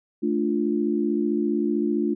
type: chord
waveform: sine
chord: D minor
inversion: second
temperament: equal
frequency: 220 / 293.7 / 349.2 Hz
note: A3 / D4 / F4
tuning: 0 / 0 / 0 cents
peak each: -25 dBFS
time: 0.22-2.15 s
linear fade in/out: 20 ms
effects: none